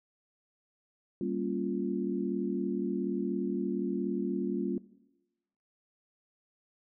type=chord; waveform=sine; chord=G half-diminished seventh; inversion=none; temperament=equal; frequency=196 / 233.1 / 277.2 / 349.2 Hz; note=G3 / Bb3 / Db4 / F4; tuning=0 / 0 / 0 / 0 cents; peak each=-35 / -36 / -36 / -34 dBFS; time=1.21-4.78 s; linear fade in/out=2 ms; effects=noise-tail reverb RT60 1.0 s tail -19 dB re dry